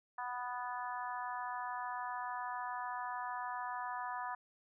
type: harmonic tone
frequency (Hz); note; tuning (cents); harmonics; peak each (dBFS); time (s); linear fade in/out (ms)
246.9; B3; 0; 3 / 4 / 5 / 6 / 7; -44 / -41 / -46 / -50 / -48; 0.18-4.35; 5
effects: none